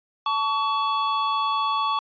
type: tone pair together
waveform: square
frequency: 880 / 1128.9 Hz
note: A5 / C#6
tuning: 0 / +31 cents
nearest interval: major third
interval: 431 cents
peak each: -28 / -23 dBFS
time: 0.26-1.99 s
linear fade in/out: 2 ms
effects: resampled to 11025 Hz